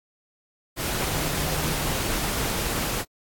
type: tone in noise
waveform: sine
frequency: 154.6 Hz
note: D#3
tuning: 11 cents flat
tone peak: -33 dBFS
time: 1.08-1.94 s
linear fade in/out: 50 ms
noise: pink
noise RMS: -27 dBFS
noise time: 0.76-3.05 s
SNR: -9 dB
effects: AAC 64 kbps